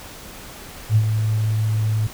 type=tone with ADSR envelope; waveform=sine; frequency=108.7 Hz; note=A2; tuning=21 cents flat; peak=-10 dBFS; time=0.89-2.07 s; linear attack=69 ms; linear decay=63 ms; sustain=-7 dB; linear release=3 ms; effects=pink hiss -38 dBFS RMS until 2.13 s